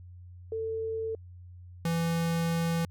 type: tone pair in turn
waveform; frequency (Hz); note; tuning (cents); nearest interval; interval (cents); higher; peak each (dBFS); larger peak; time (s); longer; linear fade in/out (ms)
sine / square; 445.3 / 166.8; A4 / E3; +21 / +21; octave + perfect fourth; 1700; first; -30 / -27; second; 0.52-1.15 / 1.85-2.85; second; 2
effects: added 89 Hz sine -45 dBFS peak until 2.9 s